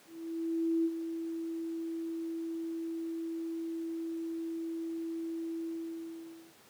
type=tone with ADSR envelope; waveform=sine; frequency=329.6 Hz; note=E4; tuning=in tune; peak=-25 dBFS; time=0.06-6.55 s; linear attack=790 ms; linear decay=50 ms; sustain=-9 dB; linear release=890 ms; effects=pink hiss -59 dBFS RMS until 6.69 s + high-pass 200 Hz 12 dB/octave